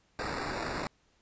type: noise with sample-and-hold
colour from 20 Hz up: violet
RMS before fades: -35 dBFS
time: 0.19-0.87 s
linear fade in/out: 0 ms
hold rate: 3150 Hz
effects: pink hiss -69 dBFS RMS until 1.21 s + resampled to 16000 Hz